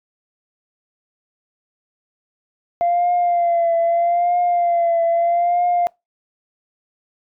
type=tone with vibrato; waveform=sine; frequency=690 Hz; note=F5; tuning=21 cents flat; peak=-13 dBFS; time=2.81-5.87 s; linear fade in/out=0 ms; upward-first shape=triangle; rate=0.79 Hz; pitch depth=50 cents each way; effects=noise-tail reverb RT60 0.2 s tail -25 dB re dry + tanh soft clip ceiling -11 dBFS

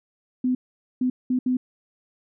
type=tone bursts at uneven times; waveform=sine; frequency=253 Hz; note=B3; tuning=42 cents sharp; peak=-19 dBFS; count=4; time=0.44-0.55 / 1.01-1.1 / 1.3-1.39 / 1.46-1.57 s; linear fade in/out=5 ms; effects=none

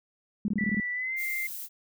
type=tone bursts; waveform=sine; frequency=206.5 Hz; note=G#3; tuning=10 cents flat; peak=-24 dBFS; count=7; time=0.45-0.8 s; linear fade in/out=2 ms; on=32 ms; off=21 ms
type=tone with pitch glide; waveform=sine; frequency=1967 to 2096 Hz; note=B6 to C7; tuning=-7 to +2 cents; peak=-29 dBFS; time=0.58-1.47 s; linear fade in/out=5 ms; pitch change=+109 cents; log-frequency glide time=0.93-1.16 s
type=noise; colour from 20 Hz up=violet; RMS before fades=-38 dBFS; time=1.16-1.69 s; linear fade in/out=50 ms
effects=none

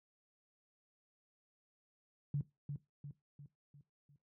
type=tone with echo; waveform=sine; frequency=143.4 Hz; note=D3; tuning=41 cents flat; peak=-32 dBFS; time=2.34-2.41 s; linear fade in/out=2 ms; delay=350 ms; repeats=5; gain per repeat=-6 dB; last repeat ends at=4.16 s; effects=noise-tail reverb RT60 0.2 s tail -18 dB re dry + high-pass 60 Hz 12 dB/octave

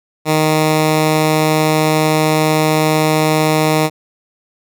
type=tone; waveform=10% pulse; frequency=155.56 Hz; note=D#3; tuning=in tune; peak=-3 dBFS; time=0.25-3.9 s; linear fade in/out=50 ms; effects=none

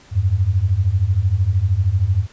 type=beating tone pair; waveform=sine; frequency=87.1 / 100.1 Hz; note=F2 / G2; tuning=-4 / +37 cents; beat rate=13 Hz; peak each=-18 / -16 dBFS; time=0.11-2.27 s; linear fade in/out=50 ms; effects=pink hiss -48 dBFS RMS until 2.32 s + resampled to 16000 Hz

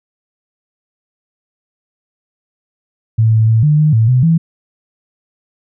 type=tone with pitch steps; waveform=sine; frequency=111.5 / 110.6 / 112.1 / 150 / 152.9 / 111.9 / 126.7 / 164.3 Hz; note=A2 / A2 / A2 / D3 / D#3 / A2 / B2 / E3; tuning=+23 / +9 / +33 / +37 / -30 / +30 / +45 / -5 cents; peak=-7 dBFS; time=3.18-4.38 s; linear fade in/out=10 ms; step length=150 ms; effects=none

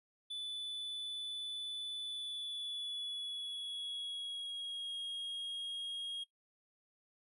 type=tone with pitch glide; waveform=triangle; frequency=3484 to 3270 Hz; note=A7 to G#7; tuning=-18 to -28 cents; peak=-38 dBFS; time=0.3-6.24 s; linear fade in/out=10 ms; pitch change=-110 cents; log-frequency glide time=2.02-4.96 s; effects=noise-tail reverb RT60 0.1 s tail -18 dB re dry + resampled to 32000 Hz

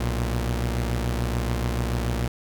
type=tone pair together; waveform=sawtooth; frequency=61.74 / 116.55 Hz; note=B1 / A#2; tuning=0 / 0 cents; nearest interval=major seventh; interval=1100 cents; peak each=-21 / -24 dBFS; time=0-2.28 s; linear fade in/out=5 ms; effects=none

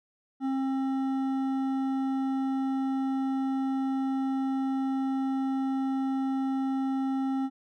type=tone with hard clipping; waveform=sine; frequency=267.3 Hz; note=C4; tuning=37 cents sharp; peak=-28 dBFS; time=0.4-7.5 s; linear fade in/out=50 ms; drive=9 dB; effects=none

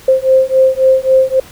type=beating tone pair; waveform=sine; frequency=523.3 / 527 Hz; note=C5 / C5; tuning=0 / +12 cents; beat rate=3.7 Hz; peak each=-10 dBFS; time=0.08-1.4 s; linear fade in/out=5 ms; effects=pink hiss -38 dBFS RMS until 1.51 s

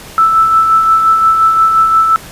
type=tone with tremolo; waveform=sine; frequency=1318.5 Hz; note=E6; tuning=in tune; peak=-4 dBFS; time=0.18-2.16 s; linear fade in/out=0 ms; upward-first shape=sine; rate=5.7 Hz; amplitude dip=40%; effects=pink hiss -32 dBFS RMS until 2.31 s + resampled to 32000 Hz

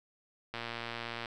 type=click train; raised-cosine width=0.3 ms; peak=-22 dBFS; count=85; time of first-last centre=0.54-1.258 s; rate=117 Hz; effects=none

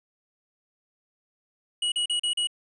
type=tone bursts; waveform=square; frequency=2912 Hz; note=F#7; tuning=28 cents flat; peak=-24 dBFS; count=5; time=1.82-2.472 s; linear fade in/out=5 ms; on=100 ms; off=38 ms; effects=resampled to 24000 Hz

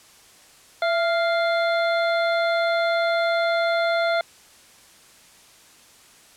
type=harmonic tone with a mistuned harmonic; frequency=698 Hz; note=F5; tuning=1 cent flat; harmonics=1 / 2 / 3 / 5 / 6; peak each=-20 / -26 / -30 / -34 / -36 dBFS; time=0.82-4.21 s; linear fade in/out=2 ms; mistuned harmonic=1; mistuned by=-69 cents; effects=white hiss -51 dBFS RMS until 6.36 s + low-pass 10000 Hz 12 dB/octave

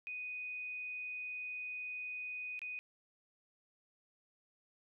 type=tone with dropouts; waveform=sine; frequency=2489 Hz; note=D#7; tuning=in tune; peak=-40 dBFS; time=0.07-2.79 s; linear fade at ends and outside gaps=0 ms; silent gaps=2.592-2.617 s; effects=none

